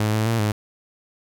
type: tone with pitch steps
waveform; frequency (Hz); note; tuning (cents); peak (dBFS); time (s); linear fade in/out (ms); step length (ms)
sawtooth; 106.9 / 109.2 / 114.7 / 105.6; A2 / A2 / A#2 / G#2; -49 / -13 / -28 / +29; -15; 0-0.52; 5; 130
effects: none